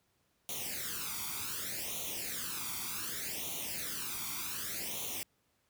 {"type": "noise with flanger", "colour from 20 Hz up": "white", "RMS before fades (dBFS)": -39, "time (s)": [0.49, 5.23], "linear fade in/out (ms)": 0, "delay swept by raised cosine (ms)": [0.3, 0.88], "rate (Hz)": 0.66, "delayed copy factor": 0.8, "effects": ["pink hiss -75 dBFS RMS until 5.69 s", "high-pass 60 Hz 12 dB/octave"]}